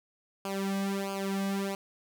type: tone with flanger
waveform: sawtooth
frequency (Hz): 196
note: G3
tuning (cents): 0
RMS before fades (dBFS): -32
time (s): 0.45-1.75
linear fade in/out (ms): 2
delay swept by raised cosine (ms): 0.52 to 2.22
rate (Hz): 1.5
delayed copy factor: -0.95
effects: none